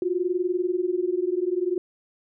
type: tone pair together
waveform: sine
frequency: 349.5 / 370 Hz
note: F4 / F#4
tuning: +1 / 0 cents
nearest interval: minor second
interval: 99 cents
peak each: -25 / -25 dBFS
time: 0.02-1.78 s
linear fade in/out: 2 ms
effects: none